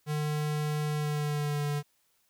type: tone with pitch glide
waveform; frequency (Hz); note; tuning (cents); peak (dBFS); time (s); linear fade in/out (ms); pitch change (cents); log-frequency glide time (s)
square; 150.5 to 146.13; D3 to D3; +43 to -8; -29; 0.06-1.83; 50; -51; 0.9-1.65
effects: white hiss -71 dBFS RMS until 2.29 s